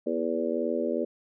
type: harmonic tone with a mistuned harmonic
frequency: 82.41 Hz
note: E2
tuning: in tune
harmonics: 3 / 4 / 5 / 6 / 7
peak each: -32 / -32 / -32 / -32 / -32 dBFS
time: 0.06-1.05 s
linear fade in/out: 10 ms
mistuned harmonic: 3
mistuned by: -32 cents
effects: none